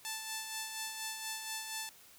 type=tone with tremolo; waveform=5% pulse; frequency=880 Hz; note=A5; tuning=in tune; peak=-25 dBFS; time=0.05-1.89 s; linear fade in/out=0 ms; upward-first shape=sine; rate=4.2 Hz; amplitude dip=45%; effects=white hiss -59 dBFS RMS until 2.18 s